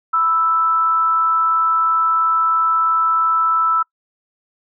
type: tone pair together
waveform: sine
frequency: 992.6 / 1318.5 Hz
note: B5 / E6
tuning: +8 / 0 cents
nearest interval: perfect fourth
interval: 492 cents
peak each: -25 / -13 dBFS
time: 0.13-3.83 s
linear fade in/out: 10 ms
effects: noise-tail reverb RT60 0.1 s tail -25 dB re dry